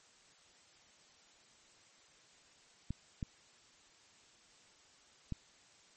clicks, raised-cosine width 5 ms, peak -25 dBFS, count 3, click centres 2.906 / 3.228 / 5.323 s, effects white hiss -64 dBFS RMS until 5.96 s + MP3 32 kbps

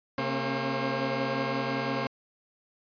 15% pulse tone cluster, 133.3 / 230.8 / 272.3 / 534 Hz, C3 / A#3 / C#4 / C5, +33 / -17 / -31 / +35 cents, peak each -27 dBFS, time 0.18-2.07 s, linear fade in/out 2 ms, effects resampled to 11025 Hz

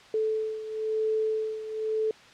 sine beating tone pair, 436.4 / 437.4 Hz, A4 / A4, -14 / -10 cents, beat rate 1 Hz, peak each -27 / -32 dBFS, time 0.14-2.11 s, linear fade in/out 2 ms, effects white hiss -51 dBFS RMS until 2.33 s + low-pass 4000 Hz 12 dB/octave

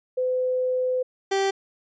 sine / 30% pulse tone pair in turn, 508 / 390.2 Hz, B4 / G4, +49 / -8 cents, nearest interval perfect fourth, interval 457 cents, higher first, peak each -21 / -18 dBFS, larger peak second, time 0.17-1.03 / 1.31-1.51 s, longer first, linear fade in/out 10 ms, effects resampled to 16000 Hz

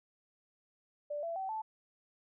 sine tone with pitch steps, 587.3 / 670.7 / 766 / 874.9 Hz, D5 / E5 / G5 / A5, 0 / +30 / -40 / -10 cents, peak -35 dBFS, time 1.1-1.62 s, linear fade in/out 10 ms, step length 130 ms, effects none

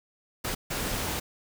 pink noise bursts at uneven times, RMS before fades -31 dBFS, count 2, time 0.44-0.55 / 0.7-1.2 s, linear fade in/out 10 ms, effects none

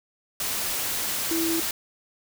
sine tone in noise, 329.6 Hz, E4, in tune, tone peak -24 dBFS, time 1.31-1.6 s, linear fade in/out 2 ms, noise white, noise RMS -28 dBFS, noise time 0.4-1.71 s, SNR +1 dB, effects none

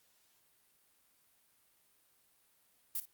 violet noise with echo, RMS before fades -36 dBFS, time 2.95-3 s, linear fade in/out 2 ms, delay 52 ms, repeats 1, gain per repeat -14 dB, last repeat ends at 3.052 s, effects white hiss -71 dBFS RMS until 3.13 s + Opus 48 kbps

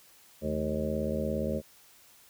harmonic tone with a mistuned harmonic, 77.3 Hz, D#2, 11 cents flat, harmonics 1 / 2 / 3 / 4 / 5 / 6 / 7 / 8, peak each -37 / -39 / -33 / -42 / -38 / -39 / -34 / -39 dBFS, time 0.41-1.62 s, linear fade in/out 50 ms, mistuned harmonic 3, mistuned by -110 cents, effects white hiss -58 dBFS RMS until 2.29 s

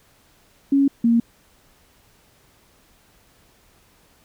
sine tone pair in turn, 277.2 / 232.6 Hz, C#4 / A#3, 0 / -4 cents, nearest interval minor third, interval 304 cents, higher first, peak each -13 / -13 dBFS, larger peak neither, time 0.72-0.88 / 1.04-1.2 s, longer neither, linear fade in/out 5 ms, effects pink hiss -57 dBFS RMS until 4.24 s

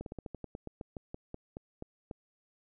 slowing click train, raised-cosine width 2 ms, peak -27 dBFS, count 16, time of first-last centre 0.01-2.112 s, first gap 52 ms, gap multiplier 1.13, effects none

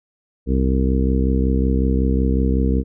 harmonic tone, 65.41 Hz, C2, in tune, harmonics 1 / 2 / 3 / 4 / 5 / 6 / 7, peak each -17 / -26 / -22 / -23 / -29 / -30 / -27 dBFS, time 0.46-2.84 s, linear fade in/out 50 ms, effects none

